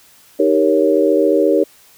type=chord; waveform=sine; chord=Eb dominant seventh; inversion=none; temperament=equal; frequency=311.1 / 392 / 466.2 / 554.4 Hz; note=Eb4 / G4 / Bb4 / Db5; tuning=0 / 0 / 0 / 0 cents; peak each=-16 dBFS; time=0.39-1.64 s; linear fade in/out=10 ms; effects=white hiss -48 dBFS RMS until 1.97 s